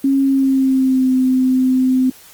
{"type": "tone with pitch glide", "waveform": "sine", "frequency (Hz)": [272.6, 257.9], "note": ["C#4", "C4"], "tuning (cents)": [-29, -25], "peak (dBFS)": -11, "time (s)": [0.04, 2.1], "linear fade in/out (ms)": 5, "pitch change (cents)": -96, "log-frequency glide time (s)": [0.21, 1.11], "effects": ["white hiss -43 dBFS RMS until 2.33 s", "Opus 24 kbps"]}